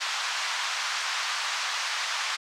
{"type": "band-pass noise", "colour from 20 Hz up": "pink", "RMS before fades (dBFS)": -30, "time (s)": [0, 2.37], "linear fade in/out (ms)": 20, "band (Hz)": [970, 6300], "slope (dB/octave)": 24, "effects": []}